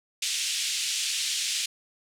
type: band-pass noise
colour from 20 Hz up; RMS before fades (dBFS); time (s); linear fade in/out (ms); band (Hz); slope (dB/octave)
pink; -29; 0.22-1.66; 5; 2700 to 8800; 24
effects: none